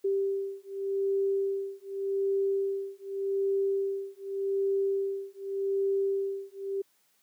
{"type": "beating tone pair", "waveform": "sine", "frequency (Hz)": [392, 392.85], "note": ["G4", "G4"], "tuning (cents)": [0, 4], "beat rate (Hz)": 0.85, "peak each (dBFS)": -30, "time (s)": [0.04, 6.82], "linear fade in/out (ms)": 10, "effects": ["white hiss -69 dBFS RMS until 7.22 s", "high-pass 150 Hz 12 dB/octave"]}